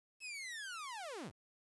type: linear sweep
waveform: sawtooth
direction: down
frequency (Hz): 2640 to 55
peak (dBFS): -40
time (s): 0.2-1.32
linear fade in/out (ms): 50
effects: resampled to 24000 Hz + 11-bit